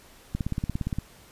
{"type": "click train", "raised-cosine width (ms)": 5, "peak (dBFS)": -15, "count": 12, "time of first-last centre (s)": [0.35, 0.986], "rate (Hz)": 17.3, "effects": ["pink hiss -53 dBFS RMS until 1.31 s", "resampled to 32000 Hz"]}